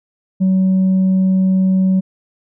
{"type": "tone with tanh clipping", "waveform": "sine", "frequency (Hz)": 188.4, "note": "F#3", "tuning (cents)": 32, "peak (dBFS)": -11, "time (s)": [0.4, 2.01], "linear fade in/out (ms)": 20, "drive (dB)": 1, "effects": []}